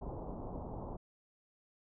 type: low-pass noise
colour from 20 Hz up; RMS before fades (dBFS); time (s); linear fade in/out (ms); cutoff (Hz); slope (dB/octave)
pink; -43; 0.01-0.97; 10; 1000; 48
effects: none